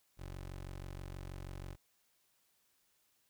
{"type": "tone", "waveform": "20% pulse", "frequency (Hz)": 46.25, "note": "F#1", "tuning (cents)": 0, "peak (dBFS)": -39, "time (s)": [0.17, 1.77], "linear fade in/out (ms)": 50, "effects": ["white hiss -75 dBFS RMS until 3.29 s"]}